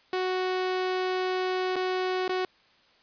sawtooth tone with dropouts, 370 Hz, F#4, in tune, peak -22 dBFS, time 0.13-2.45 s, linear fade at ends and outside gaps 2 ms, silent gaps 1.758-1.763 / 2.28-2.293 s, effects white hiss -61 dBFS RMS until 3.02 s + resampled to 11025 Hz

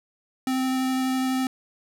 square tone with vibrato, 260 Hz, C4, 11 cents flat, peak -23 dBFS, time 0.47-1.47 s, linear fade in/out 2 ms, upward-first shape sine, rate 12 Hz, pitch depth 8 cents each way, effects none

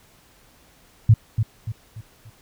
sine tone with echo, 110 Hz, A2, in tune, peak -8 dBFS, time 1.09-1.14 s, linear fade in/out 5 ms, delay 290 ms, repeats 4, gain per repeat -8 dB, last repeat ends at 2.3 s, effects pink hiss -55 dBFS RMS until 2.41 s

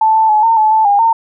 sine tone with pitch steps, 878 / 883 / 853 / 909 / 864 / 877 / 810 / 910 Hz, A5 / A5 / G#5 / A#5 / A5 / A5 / G#5 / A#5, -4 / +6 / +46 / -44 / -32 / -6 / -43 / -42 cents, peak -7 dBFS, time 0.01-1.13 s, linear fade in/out 5 ms, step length 140 ms, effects none

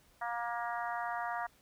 harmonic tone, 236.3 Hz, A#3, 24 cents sharp, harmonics 3 / 4 / 5 / 6 / 7 / 8, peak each -38 / -40 / -42 / -44 / -45 / -46 dBFS, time 0.21-1.47 s, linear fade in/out 10 ms, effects pink hiss -66 dBFS RMS until 1.61 s

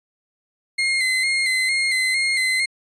35% pulse tone with vibrato, 2093 Hz, C7, in tune, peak -16 dBFS, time 0.78-2.66 s, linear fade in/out 10 ms, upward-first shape square, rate 2.2 Hz, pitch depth 36 cents each way, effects resampled to 22050 Hz

